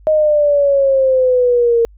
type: exponential sweep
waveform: sine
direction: down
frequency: 625 to 460.5 Hz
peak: -9 dBFS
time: 0.07-1.85 s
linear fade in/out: 0 ms
effects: added 50 Hz sine -40 dBFS peak until 1.97 s